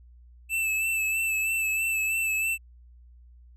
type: tone with vibrato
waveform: square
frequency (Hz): 2637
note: E7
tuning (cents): 0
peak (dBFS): -25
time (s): 0.49-2.58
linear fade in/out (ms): 50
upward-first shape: sine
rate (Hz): 3.1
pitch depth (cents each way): 30
effects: added 60 Hz sine -49 dBFS peak until 3.56 s